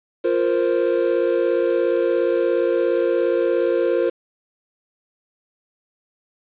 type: chord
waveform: triangle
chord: F suspended fourth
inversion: none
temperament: equal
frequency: 349.2 / 466.2 / 523.3 Hz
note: F4 / Bb4 / C5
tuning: 0 / 0 / 0 cents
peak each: -19 dBFS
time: 0.24-4.1 s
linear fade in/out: 10 ms
effects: resampled to 8000 Hz + 7-bit